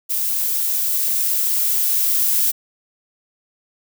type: noise with level ramp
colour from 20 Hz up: violet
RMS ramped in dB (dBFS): -21 to -17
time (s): 0.09-2.52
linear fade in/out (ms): 20
effects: none